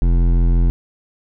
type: tone with hard clipping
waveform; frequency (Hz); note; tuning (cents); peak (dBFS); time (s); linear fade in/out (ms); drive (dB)
sine; 42.98; F1; -27; -13; 0.02-0.7; 0; 13
effects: none